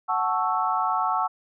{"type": "chord", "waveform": "sine", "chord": "F# minor seventh", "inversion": "none", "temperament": "equal", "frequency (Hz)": [740, 880, 1108.7, 1318.5], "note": ["F#5", "A5", "C#6", "E6"], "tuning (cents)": [0, 0, 0, 0], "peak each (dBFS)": -27, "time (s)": [0.08, 1.28], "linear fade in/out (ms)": 20, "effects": []}